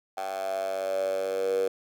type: tone with high-pass filter sweep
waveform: 10% pulse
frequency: 95.8 Hz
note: G2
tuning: 39 cents flat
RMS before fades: -29 dBFS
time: 0.17-1.68 s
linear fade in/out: 5 ms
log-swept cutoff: 760 to 460 Hz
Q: 9.7
effects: none